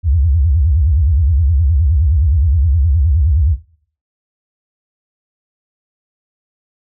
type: tone with vibrato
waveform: sine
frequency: 75.4 Hz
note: D2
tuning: 46 cents sharp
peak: -9 dBFS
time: 0.03-3.57 s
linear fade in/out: 50 ms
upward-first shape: sine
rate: 9.6 Hz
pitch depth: 280 cents each way
effects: noise-tail reverb RT60 0.5 s tail -17 dB re dry